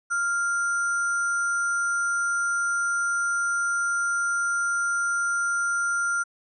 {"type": "tone with sample-and-hold", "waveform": "sine", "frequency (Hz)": 1396.9, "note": "F6", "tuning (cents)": 0, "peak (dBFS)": -22, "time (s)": [0.1, 6.24], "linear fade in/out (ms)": 20, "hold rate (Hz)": 7350, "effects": ["resampled to 24000 Hz"]}